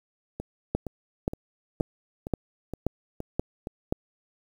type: two click trains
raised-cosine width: 2 ms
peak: -11 / -20 dBFS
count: 7 / 8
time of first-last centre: 0.75-3.925 / 0.4-3.671 s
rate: 1.89 / 2.14 Hz
effects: 8-bit